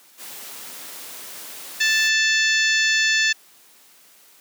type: noise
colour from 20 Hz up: white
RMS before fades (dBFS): -37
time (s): 0.17-2.11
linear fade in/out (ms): 50
type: harmonic tone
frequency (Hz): 880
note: A5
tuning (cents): 0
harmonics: 2 / 3 / 4 / 5 / 6 / 7 / 8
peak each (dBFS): -19 / -23 / -25 / -27 / -29 / -30 / -31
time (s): 1.8-3.33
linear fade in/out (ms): 10
effects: white hiss -52 dBFS RMS until 4.4 s + high-pass 200 Hz 12 dB/octave